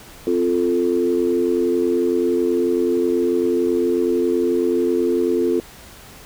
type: chord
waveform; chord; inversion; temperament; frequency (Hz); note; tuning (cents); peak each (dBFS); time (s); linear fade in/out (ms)
sine; F major; second; equal; 261.6 / 349.2 / 440; C4 / F4 / A4; 0 / 0 / 0; -22 / -18 / -20; 0.27-5.6; 2
effects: tanh soft clip ceiling -6 dBFS + pink hiss -42 dBFS RMS until 6.25 s